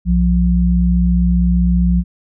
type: tone pair together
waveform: sine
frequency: 61.74 / 176.96 Hz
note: B1 / F3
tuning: 0 / +23 cents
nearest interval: octave + tritone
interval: 1823 cents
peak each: -13 dBFS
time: 0.05-2.04 s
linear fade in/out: 50 ms
effects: none